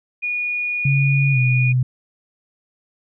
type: tone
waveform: sine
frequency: 2449 Hz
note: D#7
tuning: 28 cents flat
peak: -20 dBFS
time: 0.22-1.73 s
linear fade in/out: 20 ms
type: tone with pitch glide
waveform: sine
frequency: 138.1 to 126.64 Hz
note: C#3 to B2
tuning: -6 to +44 cents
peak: -14 dBFS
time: 0.85-1.83 s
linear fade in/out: 5 ms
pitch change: -150 cents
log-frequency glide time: 1.32-1.38 s
effects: none